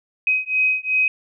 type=beating tone pair; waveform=sine; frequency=2523 / 2525.7 Hz; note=D#7 / D#7; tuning=+23 / +25 cents; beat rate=2.7 Hz; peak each=-20 dBFS; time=0.27-1.08 s; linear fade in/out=2 ms; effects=none